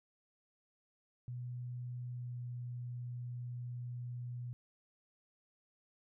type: tone with pitch glide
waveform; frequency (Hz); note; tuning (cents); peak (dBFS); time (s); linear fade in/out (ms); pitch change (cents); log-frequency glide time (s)
sine; 123.1 to 122.18; B2 to B2; -5 to -18; -40; 1.28-4.53; 0; -13; 2.12-2.38
effects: none